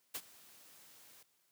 white noise with ADSR envelope, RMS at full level -39 dBFS, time 0.14-1.23 s, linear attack 11 ms, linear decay 55 ms, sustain -21 dB, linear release 4 ms, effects white hiss -75 dBFS RMS until 1.51 s + high-pass 100 Hz 12 dB/octave

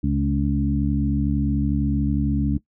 harmonic tone with a mistuned harmonic, 71 Hz, C#2, 42 cents sharp, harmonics 1 / 2 / 3 / 4, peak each -24 / -24 / -24 / -24 dBFS, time 0.03-2.58 s, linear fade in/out 10 ms, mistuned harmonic 2, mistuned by -29 cents, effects noise-tail reverb RT60 0.1 s tail -19 dB re dry

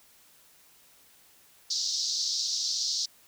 white band-pass noise, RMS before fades -30 dBFS, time 1.7-3.06 s, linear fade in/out 10 ms, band 4100 to 5900 Hz, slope 48 dB/octave, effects white hiss -59 dBFS RMS until 3.27 s

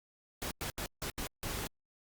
pink noise bursts at uneven times, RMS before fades -38 dBFS, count 6, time 0.42-0.51 / 0.61-0.7 / 0.78-0.86 / 1.02-1.1 / 1.18-1.27 / 1.43-1.67 s, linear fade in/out 0 ms, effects Opus 48 kbps

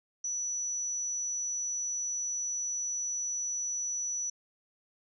sine tone, 5920 Hz, F#8, in tune, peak -31 dBFS, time 0.24-4.3 s, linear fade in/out 5 ms, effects none

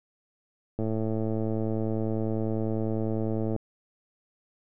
click train, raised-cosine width 2 ms, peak -17 dBFS, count 306, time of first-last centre 0.79-3.563 s, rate 110 Hz, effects none

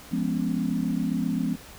sine chord, C# dominant seventh, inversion first, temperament just, 173.24 / 207.9 / 249.5 / 277.2 Hz, E#3 / G#3 / B3 / C#4, -14 / +2 / +18 / 0 cents, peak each -29 / -29 / -28 / -31 dBFS, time 0.11-1.56 s, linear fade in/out 20 ms, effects pink hiss -46 dBFS RMS until 1.78 s

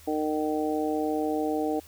harmonic tone, 153.4 Hz, D#3, 24 cents flat, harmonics 2 / 3 / 4 / 5, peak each -28 / -30 / -34 / -32 dBFS, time 0.07-1.8 s, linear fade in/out 10 ms, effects added 79 Hz sine -53 dBFS peak until 1.87 s + white hiss -53 dBFS RMS until 1.87 s

